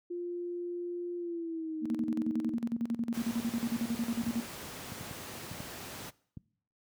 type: tone with pitch glide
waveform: sine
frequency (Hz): 350 to 311.8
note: F4 to D#4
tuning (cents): +4 to +4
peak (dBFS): -34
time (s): 0.1-2.55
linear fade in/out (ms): 10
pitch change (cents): -200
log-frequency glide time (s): 1.17-1.81
type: tone with tremolo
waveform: sine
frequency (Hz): 233.1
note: A#3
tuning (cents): 0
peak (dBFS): -28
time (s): 1.81-4.45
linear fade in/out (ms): 50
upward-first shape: square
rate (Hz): 11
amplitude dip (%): 80
type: noise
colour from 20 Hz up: pink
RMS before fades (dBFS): -43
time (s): 3.13-6.11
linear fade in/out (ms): 20
type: clicks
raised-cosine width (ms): 5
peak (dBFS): -28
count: 8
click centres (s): 4.236 / 4.28 / 4.921 / 5.01 / 5.111 / 5.514 / 5.604 / 6.372
effects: noise-tail reverb RT60 0.6 s tail -22 dB re dry + high-pass 100 Hz 12 dB/octave